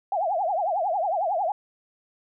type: tone with vibrato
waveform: sine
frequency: 729 Hz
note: F#5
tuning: 26 cents flat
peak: -22 dBFS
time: 0.12-1.52 s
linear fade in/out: 2 ms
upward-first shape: triangle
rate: 11 Hz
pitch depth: 280 cents each way
effects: none